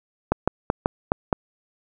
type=clicks; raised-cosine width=1 ms; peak=-4 dBFS; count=6; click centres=0.32 / 0.476 / 0.701 / 0.859 / 1.119 / 1.328 s; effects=none